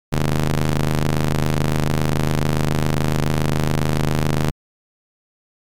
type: ring-modulated tone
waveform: sawtooth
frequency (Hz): 77.78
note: D#2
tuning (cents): 0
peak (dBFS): -9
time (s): 0.12-4.51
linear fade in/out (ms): 10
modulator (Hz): 64.2
effects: MP3 96 kbps